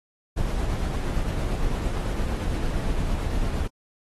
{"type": "noise with tremolo", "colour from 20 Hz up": "brown", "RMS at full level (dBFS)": -24, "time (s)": [0.36, 3.68], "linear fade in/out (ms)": 20, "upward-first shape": "triangle", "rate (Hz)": 8.8, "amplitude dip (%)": 30, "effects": ["AAC 32 kbps"]}